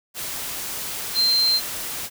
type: tone in noise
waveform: sine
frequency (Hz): 4140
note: C8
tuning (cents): -19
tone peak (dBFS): -16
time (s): 1.14-1.61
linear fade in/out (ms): 50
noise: white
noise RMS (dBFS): -30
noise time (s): 0.14-2.1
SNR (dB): +11
effects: none

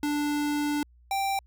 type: tone pair in turn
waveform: square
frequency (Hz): 293.7 / 784.1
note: D4 / G5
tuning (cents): 0 / 0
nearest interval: octave + perfect fourth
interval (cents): 1700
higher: second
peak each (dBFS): -26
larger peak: neither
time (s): 0.03-0.83 / 1.11-1.39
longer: first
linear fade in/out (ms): 2
effects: added 60 Hz sine -54 dBFS peak until 1.46 s

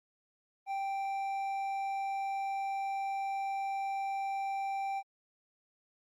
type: tone with hard clipping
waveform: triangle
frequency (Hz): 784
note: G5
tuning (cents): 0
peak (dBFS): -34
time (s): 0.66-5.03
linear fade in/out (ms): 50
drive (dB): 9
effects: Opus 32 kbps

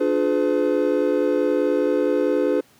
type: chord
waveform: triangle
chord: D diminished seventh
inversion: none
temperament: just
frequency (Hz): 293.7 / 352.4 / 422.9 / 507.5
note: D4 / F4 / Ab4 / Cb5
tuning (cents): 0 / +16 / +31 / +47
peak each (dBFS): -21 / -23 / -21 / -20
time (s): 0-2.61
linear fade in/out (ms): 10
effects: pink hiss -55 dBFS RMS until 2.79 s + high-pass 100 Hz 12 dB/octave

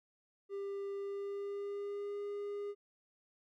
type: tone with pitch glide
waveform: triangle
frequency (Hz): 397.7 to 407.9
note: G4 to G#4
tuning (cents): +25 to -31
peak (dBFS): -36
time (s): 0.49-2.75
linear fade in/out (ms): 50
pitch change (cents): +44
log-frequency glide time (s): 0.94-2.2
effects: none

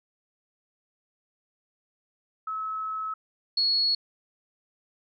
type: tone pair in turn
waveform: sine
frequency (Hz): 1293 / 4349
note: E6 / C#8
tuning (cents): -34 / -34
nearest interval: octave + major sixth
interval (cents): 2100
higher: second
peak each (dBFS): -29 / -21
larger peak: second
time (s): 2.47-3.14 / 3.57-3.95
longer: first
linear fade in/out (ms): 5
effects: none

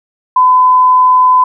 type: tone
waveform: sine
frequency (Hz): 1011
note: B5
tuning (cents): +40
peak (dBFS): -4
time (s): 0.36-1.44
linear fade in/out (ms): 5
effects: none

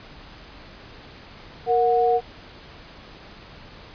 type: tone pair together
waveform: sine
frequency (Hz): 466.2 / 731.8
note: A#4 / F#5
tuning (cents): 0 / -19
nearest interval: minor sixth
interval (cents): 781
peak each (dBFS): -19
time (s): 1.66-2.21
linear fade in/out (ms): 50
effects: pink hiss -44 dBFS RMS until 3.94 s + resampled to 11025 Hz

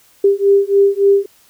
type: beating tone pair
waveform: sine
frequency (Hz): 396.2 / 399.7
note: G4 / G4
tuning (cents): +18 / +34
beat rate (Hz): 3.5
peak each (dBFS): -12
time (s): 0.24-1.26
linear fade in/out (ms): 5
effects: white hiss -51 dBFS RMS until 1.49 s

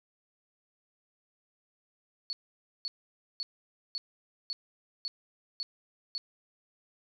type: tone bursts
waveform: sine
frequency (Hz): 4435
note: C#8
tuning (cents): 0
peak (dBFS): -32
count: 8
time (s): 2.3-6.18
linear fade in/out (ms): 0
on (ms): 30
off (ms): 520
effects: none

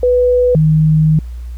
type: tone pair in turn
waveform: sine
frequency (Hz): 495.2 / 155.98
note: B4 / D#3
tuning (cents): +5 / +5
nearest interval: octave + minor sixth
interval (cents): 2000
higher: first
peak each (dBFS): -8 / -7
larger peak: second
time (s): 0.03-0.55 / 0.55-1.19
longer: second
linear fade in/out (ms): 2
effects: added 60 Hz sine -23 dBFS peak until 1.57 s + pink hiss -50 dBFS RMS until 1.57 s

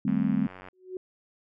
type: chord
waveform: sine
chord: A half-diminished seventh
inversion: second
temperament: equal with one note detuned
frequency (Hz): 155.56 / 196 / 220 / 260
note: Eb3 / G3 / A3 / C4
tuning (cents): 0 / 0 / 0 / -11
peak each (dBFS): -32 / -27 / -27 / -28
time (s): 0.05-0.47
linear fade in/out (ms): 5
type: click train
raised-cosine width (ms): 0.5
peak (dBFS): -29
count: 57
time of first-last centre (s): 0.08-0.685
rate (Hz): 92.5
type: tone with exponential growth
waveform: sine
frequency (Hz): 370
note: F#4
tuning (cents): 0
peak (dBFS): -29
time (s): 0.73-0.97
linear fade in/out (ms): 2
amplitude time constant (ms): 51
effects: none

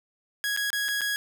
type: tone with dropouts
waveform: sawtooth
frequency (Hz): 1660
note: G#6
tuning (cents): -1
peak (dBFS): -22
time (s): 0.44-1.16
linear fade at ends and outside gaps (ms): 0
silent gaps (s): 0.564-0.573 / 0.703-0.73 / 0.883-0.887 / 1.009-1.016
effects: none

